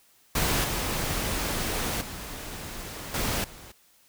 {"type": "noise with level steps", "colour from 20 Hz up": "pink", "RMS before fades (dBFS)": [-25, -29, -38, -28, -46], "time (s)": [0.35, 3.72], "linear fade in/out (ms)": 5, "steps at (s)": [0.64, 2.01, 3.14, 3.44], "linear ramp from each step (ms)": 2, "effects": ["white hiss -61 dBFS RMS until 4.08 s"]}